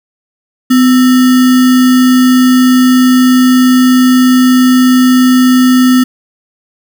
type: tone with sample-and-hold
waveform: sine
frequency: 253.4 Hz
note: B3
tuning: 45 cents sharp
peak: -3 dBFS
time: 0.7-6.04 s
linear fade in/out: 10 ms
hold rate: 1575 Hz
effects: none